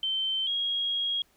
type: tone pair in turn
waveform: sine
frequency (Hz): 3100 / 3284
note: G7 / G#7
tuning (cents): -20 / -20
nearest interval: minor second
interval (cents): 100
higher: second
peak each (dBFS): -26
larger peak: neither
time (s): 0.03-0.47 / 0.47-1.22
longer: second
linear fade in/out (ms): 2
effects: pink hiss -65 dBFS RMS until 1.36 s